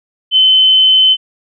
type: tone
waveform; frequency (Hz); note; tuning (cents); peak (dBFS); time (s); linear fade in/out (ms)
sine; 3056; G7; -45; -5; 0.31-1.17; 50
effects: none